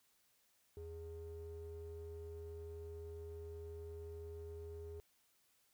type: ring-modulated tone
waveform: triangle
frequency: 246.9 Hz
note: B3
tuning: in tune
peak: -40 dBFS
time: 0.77-5 s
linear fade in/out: 0 ms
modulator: 166 Hz
effects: tanh soft clip ceiling -41 dBFS + white hiss -75 dBFS RMS until 5.73 s